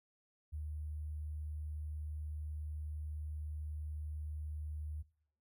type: tone with sample-and-hold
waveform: sine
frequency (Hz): 75.9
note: D#2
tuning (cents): -42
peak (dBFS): -39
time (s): 0.52-5.03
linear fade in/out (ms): 20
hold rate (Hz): 11025
effects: noise-tail reverb RT60 0.6 s tail -21 dB re dry